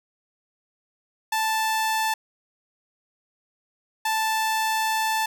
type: tone pair in turn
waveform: sawtooth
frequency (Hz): 880 / 880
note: A5 / A5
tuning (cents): 0 / 0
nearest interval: unison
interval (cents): 0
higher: neither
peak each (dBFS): -18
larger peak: neither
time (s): 1.32-2.14 / 4.05-5.26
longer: second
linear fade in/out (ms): 5
effects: none